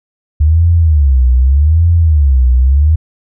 sine tone with vibrato, 72.8 Hz, D2, 15 cents flat, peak -5 dBFS, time 0.4-2.96 s, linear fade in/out 10 ms, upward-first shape sine, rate 0.83 Hz, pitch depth 270 cents each way, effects none

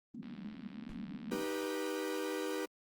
pink band-pass noise, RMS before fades -45 dBFS, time 0.14-1.44 s, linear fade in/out 5 ms, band 190 to 260 Hz, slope 48 dB/octave
click train, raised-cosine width 0.3 ms, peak -40 dBFS, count 107, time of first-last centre 0.23-1.662 s, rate 74 Hz
brown noise with exponential decay, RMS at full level -45 dBFS, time 0.89-1.1 s, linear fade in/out 1 ms, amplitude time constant 44 ms
45% pulse chord, Eb augmented, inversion none, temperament equal with one note detuned, 311.1 / 392 / 489.1 Hz, Eb4 / G4 / B4, 0 / 0 / -17 cents, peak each -40 dBFS, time 1.31-2.66 s, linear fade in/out 10 ms
effects Opus 24 kbps

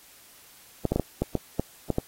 clicks, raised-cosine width 2 ms, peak -10 dBFS, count 9, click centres 0.853 / 0.92 / 0.96 / 0.997 / 1.22 / 1.353 / 1.596 / 1.903 / 1.984 s, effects white hiss -53 dBFS RMS until 2.07 s + AAC 48 kbps

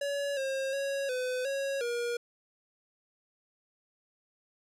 square tone with pitch steps, 566 / 536 / 553 / 505 / 550 / 476.4 Hz, C#5 / C5 / C#5 / B4 / C#5 / A#4, +36 / +42 / -4 / +39 / -14 / +38 cents, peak -31 dBFS, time 0.01-2.17 s, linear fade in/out 5 ms, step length 360 ms, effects low-pass 10000 Hz 12 dB/octave

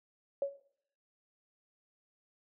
sine tone with exponential decay, 558 Hz, C#5, 11 cents sharp, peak -26 dBFS, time 0.42-0.6 s, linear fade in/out 2 ms, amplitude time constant 39 ms, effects noise-tail reverb RT60 0.6 s tail -17 dB re dry

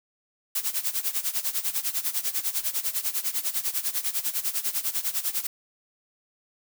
blue noise with tremolo, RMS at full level -25 dBFS, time 0.55-5.47 s, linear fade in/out 5 ms, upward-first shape sine, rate 10 Hz, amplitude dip 85%, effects none

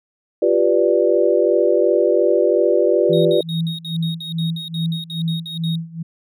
sine chord, G dominant seventh, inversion third, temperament equal, 349.2 / 392 / 493.9 / 587.3 Hz, F4 / G4 / B4 / D5, 0 / 0 / 0 / 0 cents, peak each -18 dBFS, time 0.42-3.41 s, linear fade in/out 5 ms
sine tone with tremolo, 164.81 Hz, E3, in tune, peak -17 dBFS, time 3.09-6.03 s, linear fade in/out 10 ms, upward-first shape sine, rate 2.4 Hz, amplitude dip 90%
triangle tone bursts, 3748 Hz, A#7, 9 cents sharp, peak -26 dBFS, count 15, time 3.13-5.756 s, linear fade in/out 2 ms, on 120 ms, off 59 ms
effects none

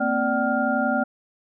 sine tone cluster, 229.3 / 260.6 / 588 / 762 / 1404 Hz, A#3 / C4 / D5 / G5 / F6, -28 / -7 / +2 / -49 / +9 cents, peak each -26 dBFS, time 0-1.04 s, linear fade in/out 10 ms, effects none

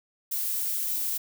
violet noise, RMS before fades -29 dBFS, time 0.31-1.18 s, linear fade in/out 10 ms, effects none

